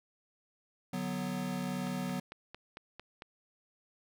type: chord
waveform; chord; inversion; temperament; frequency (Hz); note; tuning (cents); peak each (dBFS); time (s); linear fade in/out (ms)
square; B minor; first; equal; 146.83 / 185 / 246.9; D3 / F#3 / B3; 0 / 0 / 0; -43 / -37 / -39; 0.93-2.2; 5
type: click train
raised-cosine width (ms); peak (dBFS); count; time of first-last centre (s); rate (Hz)
0.3; -29; 7; 1.87-3.221; 4.44
effects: none